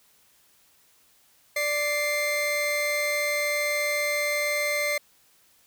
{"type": "tone pair together", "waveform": "40% pulse", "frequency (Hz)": [587.3, 2093], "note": ["D5", "C7"], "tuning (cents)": [0, 0], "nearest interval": "octave + minor seventh", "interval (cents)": 2200, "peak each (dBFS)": [-27, -25], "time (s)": [1.56, 4.98], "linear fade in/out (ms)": 5, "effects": ["white hiss -61 dBFS RMS until 5.66 s"]}